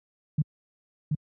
sine tone with echo, 151.7 Hz, D#3, 44 cents flat, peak -19 dBFS, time 0.38-0.42 s, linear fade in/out 5 ms, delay 730 ms, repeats 1, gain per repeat -3 dB, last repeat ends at 1.15 s, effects high-pass 80 Hz 12 dB/octave

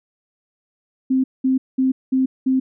sine tone bursts, 261.6 Hz, C4, in tune, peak -14 dBFS, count 5, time 1.1-2.6 s, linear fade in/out 10 ms, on 140 ms, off 200 ms, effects none

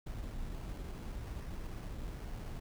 brown noise with sample-and-hold, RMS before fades -42 dBFS, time 0.06-2.6 s, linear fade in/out 10 ms, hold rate 3675 Hz, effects none

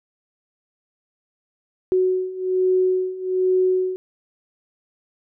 sine beating tone pair, 370 / 371.2 Hz, F#4 / F#4, 0 / +6 cents, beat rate 1.2 Hz, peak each -22 / -19 dBFS, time 1.92-3.96 s, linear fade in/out 0 ms, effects none

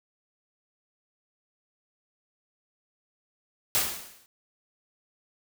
white noise with exponential decay, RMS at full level -22 dBFS, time 3.75-4.26 s, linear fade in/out 0 ms, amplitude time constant 110 ms, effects none

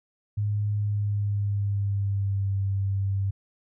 sine tone with pitch glide, 103.83 to 98 Hz, G#2 to G2, 0 to 0 cents, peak -23 dBFS, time 0.37-3.31 s, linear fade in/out 10 ms, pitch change -100 cents, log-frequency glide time 0.77-2.55 s, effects none

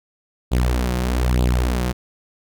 sawtooth tone with flanger, 61.74 Hz, B1, in tune, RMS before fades -19 dBFS, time 0.51-1.93 s, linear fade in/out 20 ms, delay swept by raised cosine 0.25 to 5.65 ms, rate 1.1 Hz, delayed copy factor +0.7, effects none

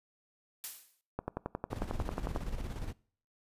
blue noise with exponential decay, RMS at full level -36 dBFS, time 0.64-1.01 s, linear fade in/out 0 ms, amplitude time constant 79 ms
click train, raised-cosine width 1 ms, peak -20 dBFS, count 14, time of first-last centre 1.19-2.361 s, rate 11.1 Hz
brown noise with tremolo, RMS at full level -36 dBFS, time 1.7-2.93 s, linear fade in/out 10 ms, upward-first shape square, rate 17 Hz, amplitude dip 50%
effects noise-tail reverb RT60 0.5 s tail -23 dB re dry + resampled to 32000 Hz

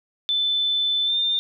sine tone with pitch glide, 3520 to 3604 Hz, A7 to A7, 0 to +41 cents, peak -19 dBFS, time 0.29-1.39 s, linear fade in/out 0 ms, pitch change +41 cents, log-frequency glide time 1.05-1.14 s, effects none

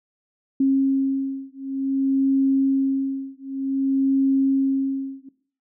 sine beating tone pair, 270 / 270.54 Hz, C#4 / C#4, -45 / -42 cents, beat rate 0.54 Hz, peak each -21 dBFS, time 0.6-5.29 s, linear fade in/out 5 ms, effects noise-tail reverb RT60 0.5 s tail -18 dB re dry

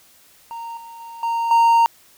triangle tone with level steps, 925 Hz, A#5, 14 cents flat, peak -27 / -34 / -32 / -17 / -9 dBFS, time 0.51-1.86 s, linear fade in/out 0 ms, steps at 0.77 / 1 / 1.23 / 1.51 s, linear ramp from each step 2 ms, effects white hiss -52 dBFS RMS until 2.17 s

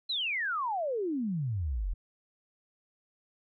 sine exponential sweep, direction down, 4186 to 38.53 Hz, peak -29 dBFS, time 0.09-1.94 s, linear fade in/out 10 ms, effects none

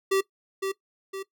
square tone with echo, 387.2 Hz, G4, 21 cents flat, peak -21 dBFS, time 0.11-0.21 s, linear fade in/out 10 ms, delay 510 ms, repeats 2, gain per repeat -6 dB, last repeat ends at 1.23 s, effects noise-tail reverb RT60 0.1 s tail -18 dB re dry

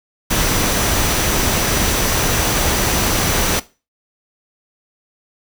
sine tone in noise, 5920 Hz, F#8, in tune, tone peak -27 dBFS, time 0.3-3.6 s, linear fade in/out 10 ms, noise pink, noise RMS -17 dBFS, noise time 0.3-3.6 s, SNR -13 dB, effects noise-tail reverb RT60 0.3 s tail -18 dB re dry

